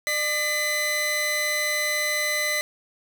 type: tone pair together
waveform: sawtooth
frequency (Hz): 600 / 2018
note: D5 / B6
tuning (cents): +37 / +37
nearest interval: octave + major sixth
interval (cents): 2100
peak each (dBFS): -26 / -20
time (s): 0.07-2.61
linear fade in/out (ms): 0
effects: none